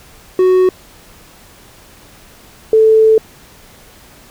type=tone pair in turn; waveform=triangle / sine; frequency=370 / 440 Hz; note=F#4 / A4; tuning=0 / 0 cents; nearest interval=minor third; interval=300 cents; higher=second; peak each=-5 dBFS; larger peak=neither; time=0.39-0.69 / 2.73-3.18 s; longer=second; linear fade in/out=2 ms; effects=pink hiss -42 dBFS RMS until 4.3 s